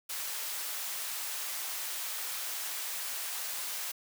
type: high-pass noise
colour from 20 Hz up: white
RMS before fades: -37 dBFS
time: 0.09-3.92 s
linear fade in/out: 10 ms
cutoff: 710 Hz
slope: 12 dB/octave
effects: none